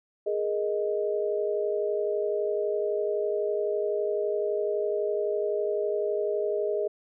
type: chord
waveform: sine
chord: Ab suspended second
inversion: none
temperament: just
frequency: 415.3 / 467.2 / 623 Hz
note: Ab4 / Bb4 / Eb5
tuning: 0 / +4 / +2 cents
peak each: -27 / -33 / -30 dBFS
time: 0.26-6.88 s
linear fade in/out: 10 ms
effects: none